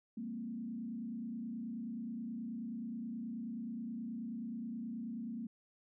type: tone with frequency modulation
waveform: sine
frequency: 230 Hz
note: A#3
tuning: 23 cents flat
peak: -39 dBFS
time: 0.17-5.47 s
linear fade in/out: 5 ms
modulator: 29.4 Hz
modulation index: 0.93
effects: none